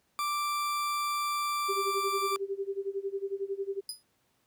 40% pulse tone, 1174.7 Hz, D6, in tune, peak -28 dBFS, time 0.19-2.36 s, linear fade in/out 0 ms
sine tone with tremolo, 393.6 Hz, G4, 7 cents sharp, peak -28 dBFS, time 1.68-3.81 s, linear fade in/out 20 ms, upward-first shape sine, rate 11 Hz, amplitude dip 90%
25% pulse tone with exponential decay, 4979 Hz, D#8, in tune, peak -27 dBFS, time 3.89-4.03 s, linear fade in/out 2 ms, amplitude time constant 30 ms
effects pink hiss -72 dBFS RMS until 4.46 s + high-pass 80 Hz 12 dB/octave

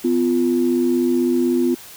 sine tone pair together, 251.8 / 347.7 Hz, B3 / F4, +34 / -8 cents, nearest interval tritone, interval 558 cents, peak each -17 dBFS, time 0.04-1.75 s, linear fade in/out 10 ms, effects tanh soft clip ceiling -7 dBFS + white hiss -40 dBFS RMS until 1.96 s

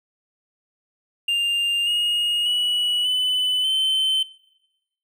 triangle tone with pitch steps, 2800 / 2867 / 2936 / 3006 / 3078 Hz, F7 / F7 / F#7 / F#7 / G7, +4 / +45 / -14 / +27 / -32 cents, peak -17 dBFS, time 1.28-4.23 s, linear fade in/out 5 ms, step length 590 ms, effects noise-tail reverb RT60 1.0 s tail -19 dB re dry

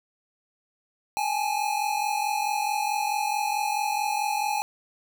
square tone pair together, 814.4 / 859 Hz, G#5 / A5, -34 / -42 cents, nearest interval minor second, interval 92 cents, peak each -28 / -28 dBFS, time 1.17-4.62 s, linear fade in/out 0 ms, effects none

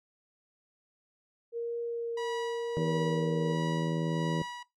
sine tone with vibrato, 466.2 Hz, A#4, in tune, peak -31 dBFS, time 1.52-3.57 s, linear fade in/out 50 ms, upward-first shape triangle, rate 0.91 Hz, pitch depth 16 cents each way
sawtooth tone with tremolo, 970 Hz, B5, 31 cents flat, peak -32 dBFS, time 2.17-4.63 s, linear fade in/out 5 ms, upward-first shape sine, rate 1.5 Hz, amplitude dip 55%
harmonic tone, 80.9 Hz, E2, 32 cents flat, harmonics 2 / 3 / 4 / 5 / 6 / 7, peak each -30 / -39 / -37 / -41 / -40 / -41 dBFS, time 2.77-4.42 s, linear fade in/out 0 ms
effects noise-tail reverb RT60 0.2 s tail -20 dB re dry + low-pass 6000 Hz 12 dB/octave

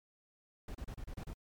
brown noise bursts, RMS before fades -43 dBFS, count 7, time 0.68-1.335 s, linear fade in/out 5 ms, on 67 ms, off 31 ms, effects MP3 96 kbps

